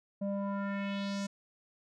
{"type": "tone with low-pass filter sweep", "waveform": "square", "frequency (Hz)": 198.9, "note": "G3", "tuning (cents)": 25, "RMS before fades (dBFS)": -35, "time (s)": [0.21, 1.27], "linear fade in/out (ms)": 10, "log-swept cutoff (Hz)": [500, 7200], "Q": 2.4, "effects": []}